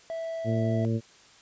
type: tone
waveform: triangle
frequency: 657 Hz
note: E5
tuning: 6 cents flat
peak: -29 dBFS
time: 0.1-0.85 s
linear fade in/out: 0 ms
type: harmonic tone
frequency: 113.2 Hz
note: A2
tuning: 50 cents sharp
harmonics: 1 / 2 / 3 / 4 / 5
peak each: -26 / -29 / -34 / -36 / -40 dBFS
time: 0.44-1.01 s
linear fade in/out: 50 ms
effects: white hiss -55 dBFS RMS until 1.41 s + resampled to 16000 Hz